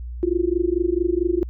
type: tone with amplitude modulation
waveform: sine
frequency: 349.2 Hz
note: F4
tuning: in tune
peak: -14 dBFS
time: 0.23-1.43 s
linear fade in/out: 0 ms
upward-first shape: sine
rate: 24.5 Hz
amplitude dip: 100%
effects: added 60 Hz sine -29 dBFS peak until 1.49 s